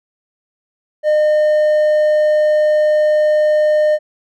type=tone with hard clipping; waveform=sine; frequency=608 Hz; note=D#5; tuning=40 cents flat; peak=-11 dBFS; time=1.03-3.99 s; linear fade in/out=50 ms; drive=3 dB; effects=none